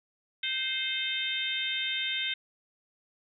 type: harmonic tone with a mistuned harmonic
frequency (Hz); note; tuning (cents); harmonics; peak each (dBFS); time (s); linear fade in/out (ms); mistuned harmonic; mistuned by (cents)
520; C5; -11; 3 / 4 / 5 / 6 / 7; -39 / -35 / -38 / -34 / -33; 0.43-2.34; 5; 4; +23
effects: none